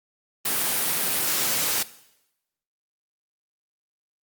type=high-pass noise; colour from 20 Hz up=white; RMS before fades=-24 dBFS; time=0.45-1.83 s; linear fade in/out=5 ms; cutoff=120 Hz; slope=24 dB/octave; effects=noise-tail reverb RT60 0.9 s tail -18 dB re dry + Opus 32 kbps